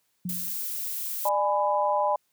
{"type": "tone with exponential decay", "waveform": "sine", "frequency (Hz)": 180, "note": "F#3", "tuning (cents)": -47, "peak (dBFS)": -27, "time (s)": [0.25, 0.64], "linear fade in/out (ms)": 5, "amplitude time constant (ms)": 83}
{"type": "noise", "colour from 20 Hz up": "violet", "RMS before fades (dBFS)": -32, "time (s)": [0.29, 1.29], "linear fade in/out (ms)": 2}
{"type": "chord", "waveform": "sine", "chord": "G# diminished", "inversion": "second", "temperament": "just", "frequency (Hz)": [598, 830.6, 996.7], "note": ["D5", "G#5", "B5"], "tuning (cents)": [31, 0, 16], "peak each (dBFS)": -26, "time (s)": [1.25, 2.16], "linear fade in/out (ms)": 5}
{"effects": ["white hiss -72 dBFS RMS until 2.32 s", "high-pass 80 Hz 12 dB/octave"]}